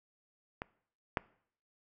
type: clicks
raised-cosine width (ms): 0.5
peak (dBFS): -22 / -14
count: 2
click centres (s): 0.619 / 1.172
effects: noise-tail reverb RT60 0.6 s tail -22 dB re dry

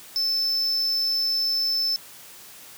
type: tone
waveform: triangle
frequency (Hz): 5274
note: E8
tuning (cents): 0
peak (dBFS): -20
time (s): 0.16-1.96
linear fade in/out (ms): 0
effects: white hiss -45 dBFS RMS until 2.77 s + high-pass 60 Hz 12 dB/octave

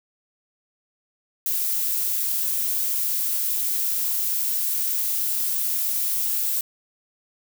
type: noise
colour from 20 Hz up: violet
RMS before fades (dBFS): -24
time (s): 1.46-6.61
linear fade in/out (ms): 2
effects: none

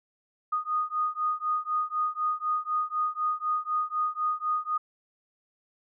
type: beating tone pair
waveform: sine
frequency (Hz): 1235 / 1239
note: D#6 / D#6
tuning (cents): -13 / -8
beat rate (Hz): 4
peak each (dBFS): -29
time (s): 0.52-4.78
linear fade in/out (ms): 10
effects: none

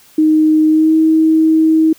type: tone with pitch glide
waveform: sine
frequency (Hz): 311.1 to 318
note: D#4 to D#4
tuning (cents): 0 to +38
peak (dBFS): -7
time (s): 0.18-1.93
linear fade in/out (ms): 5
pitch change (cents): +38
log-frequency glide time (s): 0.68-0.95
effects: white hiss -46 dBFS RMS until 1.98 s

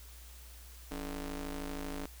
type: ring-modulated tone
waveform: sawtooth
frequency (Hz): 152.4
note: D#3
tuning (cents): -36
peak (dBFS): -31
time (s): 0.91-2.06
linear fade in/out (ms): 5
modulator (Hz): 126
effects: added 60 Hz sine -50 dBFS peak until 2.2 s + white hiss -56 dBFS RMS until 2.2 s

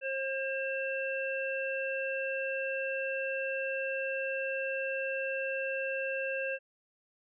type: harmonic tone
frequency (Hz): 536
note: C5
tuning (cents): +42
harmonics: 1 / 3 / 5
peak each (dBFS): -34 / -37 / -37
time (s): 0.01-6.59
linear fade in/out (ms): 50
effects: none

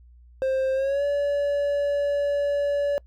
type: tone with pitch glide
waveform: triangle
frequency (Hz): 528 to 572.5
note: C5 to D5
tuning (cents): +16 to -44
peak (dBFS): -19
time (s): 0.42-2.98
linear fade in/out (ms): 0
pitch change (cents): +140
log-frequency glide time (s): 0.74-1.04
effects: noise-tail reverb RT60 0.1 s tail -25 dB re dry + added 60 Hz sine -48 dBFS peak until 3.06 s

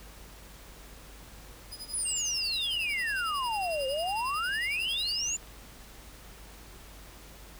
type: tone with tremolo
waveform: sawtooth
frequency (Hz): 4978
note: D#8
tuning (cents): 0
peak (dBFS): -35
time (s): 1.71-5.17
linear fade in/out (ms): 20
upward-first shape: sine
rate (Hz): 11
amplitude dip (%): 90
type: exponential two-way sweep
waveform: sine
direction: down then up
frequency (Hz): 10548 to 517 to 7240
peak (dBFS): -29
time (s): 1.93-5.37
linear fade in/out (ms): 10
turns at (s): 3.87
type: tone with vibrato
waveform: triangle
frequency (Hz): 2794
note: F7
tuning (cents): 0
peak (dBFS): -35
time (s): 2.05-5.36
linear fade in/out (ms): 10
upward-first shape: sine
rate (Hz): 1.7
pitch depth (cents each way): 33
type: clicks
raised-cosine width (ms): 0.3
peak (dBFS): -35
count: 2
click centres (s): 5.428 / 5.474
effects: added 50 Hz sine -50 dBFS peak until 7.59 s + pink hiss -51 dBFS RMS until 7.59 s

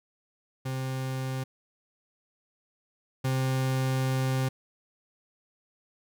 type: tone pair in turn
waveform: 40% pulse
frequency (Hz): 131.3 / 131.3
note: C3 / C3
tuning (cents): +6 / +6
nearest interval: unison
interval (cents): 0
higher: neither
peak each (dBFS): -29 / -24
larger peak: second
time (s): 0.65-1.44 / 3.24-4.49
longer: second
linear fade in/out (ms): 10
effects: none

